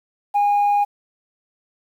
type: tone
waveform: sine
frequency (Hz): 818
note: G#5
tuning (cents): -26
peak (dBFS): -12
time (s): 0.34-0.85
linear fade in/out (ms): 20
effects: tanh soft clip ceiling -13 dBFS + 8-bit